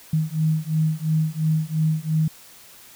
sine beating tone pair, 155.8 / 158.7 Hz, D#3 / D#3, +3 / +35 cents, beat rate 2.9 Hz, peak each -22 dBFS, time 0.13-2.28 s, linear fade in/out 5 ms, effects white hiss -47 dBFS RMS until 2.95 s

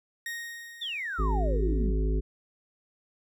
40% pulse tone with exponential decay, 1864.7 Hz, A#6, in tune, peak -31 dBFS, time 0.26-1.87 s, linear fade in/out 2 ms, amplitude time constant 350 ms
sine exponential sweep, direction down, 3699 to 175.1 Hz, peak -31 dBFS, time 0.81-1.92 s, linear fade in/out 10 ms
harmonic tone, 52.9 Hz, G#1, 33 cents sharp, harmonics 1 / 3 / 5 / 7 / 8, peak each -24 / -36 / -37 / -36 / -39 dBFS, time 1.18-2.21 s, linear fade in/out 20 ms
effects none

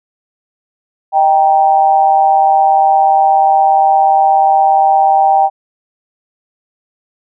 sine tone with amplitude modulation, 784 Hz, G5, in tune, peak -3 dBFS, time 1.12-5.5 s, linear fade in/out 50 ms, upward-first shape sine, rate 157 Hz, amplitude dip 70%, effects none

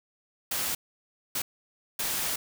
white noise bursts at uneven times, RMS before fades -30 dBFS, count 3, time 0.51-0.75 / 1.35-1.42 / 1.99-2.36 s, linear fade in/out 5 ms, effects none

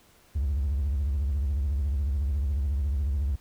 triangle tone with vibrato, 70 Hz, C#2, 18 cents sharp, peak -21 dBFS, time 0.35-3.36 s, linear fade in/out 10 ms, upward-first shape triangle, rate 14 Hz, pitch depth 220 cents each way, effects tanh soft clip ceiling -19 dBFS + pink hiss -59 dBFS RMS until 3.4 s

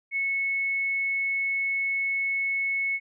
sine tone, 2200 Hz, C#7, 14 cents flat, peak -24 dBFS, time 0.11-3 s, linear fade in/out 50 ms, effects none

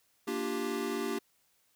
square chord, G minor seventh, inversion first, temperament equal, 233.1 / 293.7 / 349.2 / 392 Hz, Bb3 / D4 / F4 / G4, 0 / 0 / 0 / 0 cents, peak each -39 / -39 / -40 / -36 dBFS, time 0.27-1.19 s, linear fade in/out 10 ms, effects white hiss -71 dBFS RMS until 1.75 s

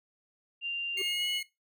sine tone with pitch glide, 2785 to 2940 Hz, F7 to F#7, -5 to -12 cents, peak -30 dBFS, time 0.61-1.42 s, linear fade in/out 50 ms, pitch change +93 cents, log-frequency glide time 0.95-1.29 s
triangle tone with exponential growth, 383.8 Hz, G4, 37 cents flat, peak -31 dBFS, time 0.93-1.02 s, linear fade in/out 5 ms, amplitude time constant 19 ms
sawtooth tone, 2158 Hz, C#7, 47 cents flat, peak -32 dBFS, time 0.97-1.43 s, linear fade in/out 5 ms
effects noise-tail reverb RT60 0.2 s tail -18 dB re dry

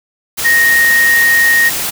sine tone in noise, 1864.7 Hz, A#6, in tune, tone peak -7 dBFS, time 0.44-1.7 s, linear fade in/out 20 ms, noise white, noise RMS -18 dBFS, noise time 0.37-1.91 s, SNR +8 dB, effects none

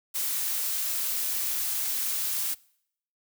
blue noise, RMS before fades -29 dBFS, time 0.14-2.55 s, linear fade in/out 20 ms, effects noise-tail reverb RT60 0.7 s tail -24 dB re dry

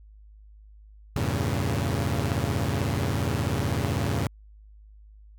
sawtooth chord, E diminished seventh, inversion none, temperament equal with one note detuned, 82.41 / 98 / 114.41 / 138.59 Hz, E2 / G2 / Bb2 / Db3, 0 / 0 / -32 / 0 cents, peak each -26 dBFS, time 1.16-4.27 s, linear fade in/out 0 ms, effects added 52 Hz sine -47 dBFS peak until 5.38 s

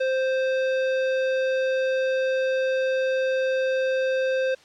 sine tone with hard clipping, 523.3 Hz, C5, in tune, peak -23 dBFS, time 0-4.55 s, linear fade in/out 10 ms, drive 14 dB, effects white hiss -53 dBFS RMS until 4.64 s + low-pass 5000 Hz 12 dB/octave

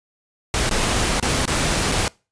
pink noise with dropouts, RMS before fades -20 dBFS, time 0.54-2.08 s, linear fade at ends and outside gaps 1 ms, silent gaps 0.694-0.711 / 1.199-1.226 / 1.455-1.477 / 1.917-1.92 s, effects noise-tail reverb RT60 0.3 s tail -24 dB re dry + resampled to 22050 Hz

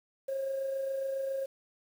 sine tone with amplitude modulation, 540 Hz, C#5, 45 cents flat, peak -28 dBFS, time 0.28-1.46 s, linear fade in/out 10 ms, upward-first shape sine, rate 27.3 Hz, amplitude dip 40%, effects tanh soft clip ceiling -27 dBFS + 9-bit

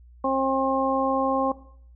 harmonic tone, 267.2 Hz, C4, 36 cents sharp, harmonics 1 / 2 / 3 / 4, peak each -27 / -25 / -28 / -26 dBFS, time 0.24-1.52 s, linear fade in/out 5 ms, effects noise-tail reverb RT60 0.6 s tail -17 dB re dry + added 60 Hz sine -47 dBFS peak until 1.95 s

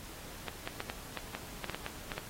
clicks, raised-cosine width 0.3 ms, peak -20 dBFS, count 12, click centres 0.483 / 0.675 / 0.804 / 0.899 / 1.173 / 1.35 / 1.643 / 1.697 / 1.746 / 1.864 / 2.118 / 2.18 s, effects pink hiss -48 dBFS RMS until 2.29 s + AAC 48 kbps

